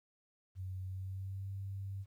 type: tone with pitch glide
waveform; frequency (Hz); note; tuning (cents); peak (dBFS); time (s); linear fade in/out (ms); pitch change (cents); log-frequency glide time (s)
sine; 93.4 to 97.65; F#2 to G2; +17 to -6; -39; 0.55-2.06; 50; +77; 0.83-1.51
effects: 12-bit